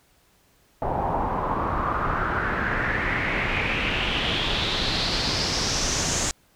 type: noise with low-pass filter sweep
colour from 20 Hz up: pink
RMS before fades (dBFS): -25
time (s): 0.82-6.31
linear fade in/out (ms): 0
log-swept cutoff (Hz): 780 to 7100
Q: 4.2
effects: pink hiss -61 dBFS RMS until 6.55 s